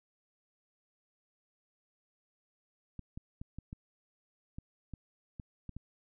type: clicks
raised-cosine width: 5 ms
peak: -30 dBFS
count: 10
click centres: 2.993 / 3.175 / 3.415 / 3.586 / 3.729 / 4.585 / 4.937 / 5.398 / 5.693 / 5.766 s
effects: none